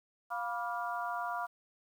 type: harmonic tone with a mistuned harmonic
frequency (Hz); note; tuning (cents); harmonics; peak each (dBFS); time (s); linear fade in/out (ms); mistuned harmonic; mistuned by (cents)
234.5; A#3; +11; 3 / 4 / 5 / 6; -38 / -39 / -40 / -41; 0.3-1.47; 20; 4; +68
effects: 10-bit